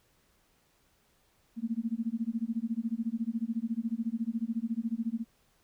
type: tone with tremolo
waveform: sine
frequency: 228.5 Hz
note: A#3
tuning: 34 cents flat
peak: -26 dBFS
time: 1.56-5.25 s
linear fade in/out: 50 ms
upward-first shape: sine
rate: 14 Hz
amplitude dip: 100%
effects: pink hiss -69 dBFS RMS until 5.63 s